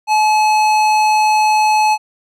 sine tone with tanh clipping, 857 Hz, A5, 46 cents flat, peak -12 dBFS, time 0.07-1.98 s, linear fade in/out 50 ms, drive 17 dB, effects none

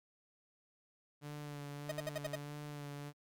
sawtooth tone with vibrato, 145.8 Hz, D3, 12 cents flat, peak -40 dBFS, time 1.21-3.13 s, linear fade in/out 50 ms, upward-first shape sine, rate 1.6 Hz, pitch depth 26 cents each way
45% pulse tone bursts, 622.3 Hz, D#5, in tune, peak -36 dBFS, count 6, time 1.89-2.357 s, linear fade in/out 5 ms, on 27 ms, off 61 ms
effects Opus 48 kbps

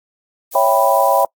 violet noise, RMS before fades -28 dBFS, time 0.51-1.25 s, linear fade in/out 20 ms
sine chord, C# half-diminished seventh, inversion none, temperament equal, 554.4 / 659.3 / 784 / 987.8 Hz, C#5 / E5 / G5 / B5, 0 / 0 / 0 / 0 cents, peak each -16 dBFS, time 0.55-1.25 s, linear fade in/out 2 ms
effects noise-tail reverb RT60 0.1 s tail -26 dB re dry + AAC 64 kbps

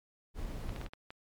brown noise, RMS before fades -39 dBFS, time 0.34-0.89 s, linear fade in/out 50 ms
clicks, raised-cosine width 0.3 ms, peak -29 dBFS, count 6, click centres 0.693 / 0.762 / 0.814 / 0.863 / 0.935 / 1.105 s
effects MP3 96 kbps

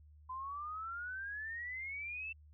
sine exponential sweep, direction up, 1015 to 2683 Hz, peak -40 dBFS, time 0.29-2.33 s, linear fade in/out 10 ms, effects added 75 Hz sine -57 dBFS peak until 2.53 s

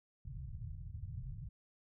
white low-pass noise, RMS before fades -45 dBFS, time 0.25-1.49 s, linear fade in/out 5 ms, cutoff 140 Hz, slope 48 dB/octave, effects none

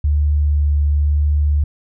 sine tone with vibrato, 73.42 Hz, D2, in tune, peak -12 dBFS, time 0.04-1.64 s, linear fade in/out 5 ms, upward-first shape sine, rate 0.99 Hz, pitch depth 10 cents each way, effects none

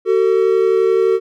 triangle tone pair together, 378.2 / 449.8 Hz, F#4 / A4, +38 / +38 cents, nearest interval minor third, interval 300 cents, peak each -12 dBFS, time 0.05-1.2 s, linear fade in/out 50 ms, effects none

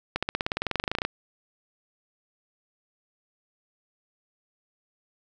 accelerating click train, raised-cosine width 0.3 ms, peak -10 dBFS, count 20, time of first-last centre 0.16-1.05 s, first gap 66 ms, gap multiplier 0.96, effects none

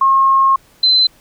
sine tone pair in turn, 1078 / 4058 Hz, C#6 / B7, -49 / +46 cents, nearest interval octave + major seventh, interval 2295 cents, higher second, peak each -8 dBFS, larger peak neither, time 0.01-0.56 / 0.83-1.07 s, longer first, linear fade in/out 5 ms, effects pink hiss -50 dBFS RMS until 1.2 s

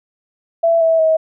sine tone with pitch steps, 667 / 652.5 / 638.4 Hz, E5 / E5 / D#5, +20 / -18 / +44 cents, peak -10 dBFS, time 0.63-1.17 s, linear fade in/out 10 ms, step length 180 ms, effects none

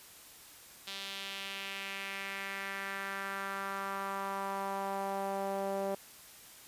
sawtooth tone with band-pass filter sweep, 196 Hz, G3, in tune, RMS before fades -38 dBFS, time 0.87-5.95 s, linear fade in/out 5 ms, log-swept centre 3700 to 590 Hz, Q 2.3, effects white hiss -54 dBFS RMS until 6.67 s + resampled to 32000 Hz

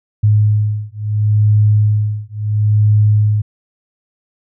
sine beating tone pair, 105.3 / 106.03 Hz, G#2 / G#2, +24 / +36 cents, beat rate 0.73 Hz, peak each -13 dBFS, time 0.23-3.42 s, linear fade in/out 10 ms, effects none

